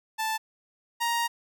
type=tone pair in turn; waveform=sawtooth; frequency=880 / 937 Hz; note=A5 / A#5; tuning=0 / +9 cents; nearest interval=minor second; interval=109 cents; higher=second; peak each=-23 / -21 dBFS; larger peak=second; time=0.18-0.38 / 1-1.28 s; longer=second; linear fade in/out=20 ms; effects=none